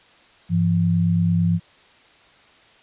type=tone pair together; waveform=sine; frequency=101.08 / 170 Hz; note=G#2 / F3; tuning=-46 / -46 cents; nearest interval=major sixth; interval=900 cents; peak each=-21 / -17 dBFS; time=0.49-1.6 s; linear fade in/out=50 ms; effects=white hiss -52 dBFS RMS until 2.82 s + resampled to 8000 Hz